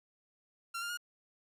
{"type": "tone with pitch steps", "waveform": "sawtooth", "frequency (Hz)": [1370, 1400.4, 1431.5], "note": ["F6", "F6", "F6"], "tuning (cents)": [-34, 4, 42], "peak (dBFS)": -33, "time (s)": [0.74, 0.974], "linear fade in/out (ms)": 10, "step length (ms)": 78, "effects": ["resampled to 32000 Hz", "11-bit"]}